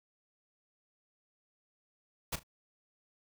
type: noise with echo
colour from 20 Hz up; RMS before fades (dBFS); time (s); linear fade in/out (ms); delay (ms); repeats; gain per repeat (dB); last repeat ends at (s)
pink; -34; 2.32-2.36; 10; 37; 2; -14; 2.434
effects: none